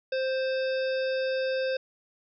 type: harmonic tone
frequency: 524 Hz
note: C5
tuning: 2 cents sharp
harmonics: 1 / 3 / 5 / 7 / 9 / 10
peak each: -26 / -36 / -40 / -43 / -45 / -46 dBFS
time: 0.12-1.77 s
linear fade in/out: 5 ms
effects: none